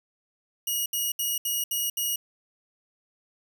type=tone bursts; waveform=5% pulse; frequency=2895 Hz; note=F#7; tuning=38 cents flat; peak=-17 dBFS; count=6; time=0.67-2.16 s; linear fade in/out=5 ms; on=190 ms; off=70 ms; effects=none